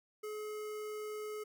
square tone with notch filter, 425.3 Hz, G#4, 41 cents sharp, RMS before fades -42 dBFS, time 0.23-1.44 s, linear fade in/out 10 ms, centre 3700 Hz, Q 1.6, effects none

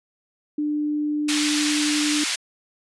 sine tone, 298.1 Hz, D4, 26 cents sharp, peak -21 dBFS, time 0.58-2.24 s, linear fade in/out 5 ms
pink band-pass noise, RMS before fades -25 dBFS, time 1.28-2.36 s, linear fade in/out 10 ms, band 2300 to 8000 Hz, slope 12 dB/octave
effects resampled to 24000 Hz

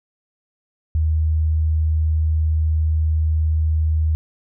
sine tone, 78.5 Hz, D#2, 16 cents sharp, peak -15 dBFS, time 0.95-4.15 s, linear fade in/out 0 ms, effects none

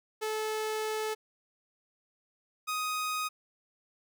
sawtooth tone pair in turn, 433.6 / 1250 Hz, A4 / D#6, -25 / +8 cents, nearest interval octave + tritone, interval 1833 cents, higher second, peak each -27 dBFS, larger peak neither, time 0.21-1.15 / 2.67-3.29 s, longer first, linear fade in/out 20 ms, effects none

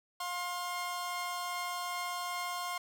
sawtooth tone pair together, 709.5 / 1063 Hz, F5 / C6, +27 / +27 cents, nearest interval perfect fifth, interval 700 cents, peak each -36 / -33 dBFS, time 0.2-2.78 s, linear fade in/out 5 ms, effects none

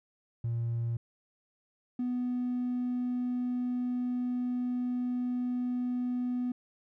triangle tone pair in turn, 116.8 / 247.5 Hz, A#2 / B3, +4 / +4 cents, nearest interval octave + minor second, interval 1300 cents, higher second, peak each -26 dBFS, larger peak neither, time 0.44-0.97 / 1.99-6.52 s, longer second, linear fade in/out 5 ms, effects tanh soft clip ceiling -25 dBFS

